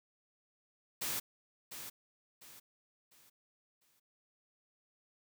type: noise with echo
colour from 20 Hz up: white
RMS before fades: -37 dBFS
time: 1.01-1.2 s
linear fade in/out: 10 ms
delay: 700 ms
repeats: 4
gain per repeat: -9 dB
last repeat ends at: 4 s
effects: none